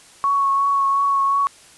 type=tone with vibrato; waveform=sine; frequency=1109 Hz; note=C#6; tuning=in tune; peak=-15 dBFS; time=0.24-1.47 s; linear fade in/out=0 ms; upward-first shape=triangle; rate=2.8 Hz; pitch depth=20 cents each way; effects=white hiss -47 dBFS RMS until 1.77 s + resampled to 24000 Hz